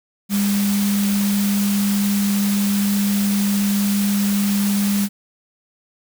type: tone in noise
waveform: sine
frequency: 201.7 Hz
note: G3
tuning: 50 cents sharp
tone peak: -16 dBFS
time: 0.29-5.09 s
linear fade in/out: 50 ms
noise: white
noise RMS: -27 dBFS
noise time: 0.29-5.09 s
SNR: +8 dB
effects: none